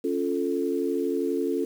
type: chord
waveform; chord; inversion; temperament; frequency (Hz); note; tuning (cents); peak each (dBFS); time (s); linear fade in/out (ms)
sine; Db augmented; none; equal; 277.2 / 349.2 / 440; Db4 / F4 / A4; 0 / 0 / 0; -28; 0.04-1.65; 5
effects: 8-bit